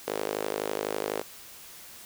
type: tone with high-pass filter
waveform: sawtooth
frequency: 52 Hz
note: G#1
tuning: 3 cents sharp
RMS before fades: -32 dBFS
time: 0.07-1.22 s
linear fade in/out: 10 ms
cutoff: 450 Hz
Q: 2.8
effects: white hiss -47 dBFS RMS until 2.05 s